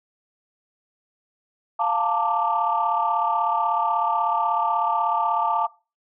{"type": "chord", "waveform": "sine", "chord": "Bb major seventh", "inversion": "second", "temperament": "equal with one note detuned", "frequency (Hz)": [698.5, 880, 916.3, 1174.7], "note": ["F5", "A5", "Bb5", "D6"], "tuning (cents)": [0, 0, -30, 0], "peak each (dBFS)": [-26, -23, -26, -24], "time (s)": [1.79, 5.67], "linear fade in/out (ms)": 10, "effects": ["noise-tail reverb RT60 0.3 s tail -20 dB re dry", "tanh soft clip ceiling -10 dBFS"]}